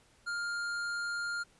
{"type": "tone with tanh clipping", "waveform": "sine", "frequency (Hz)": 1405, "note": "F6", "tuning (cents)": 10, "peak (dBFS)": -35, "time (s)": [0.26, 1.44], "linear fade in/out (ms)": 20, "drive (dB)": 14, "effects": ["pink hiss -65 dBFS RMS until 1.59 s", "resampled to 24000 Hz"]}